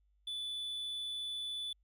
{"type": "tone", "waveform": "triangle", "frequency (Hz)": 3477, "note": "A7", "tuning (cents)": -21, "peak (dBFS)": -36, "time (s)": [0.27, 1.73], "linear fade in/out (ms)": 5, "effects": ["added 50 Hz sine -69 dBFS peak until 1.83 s"]}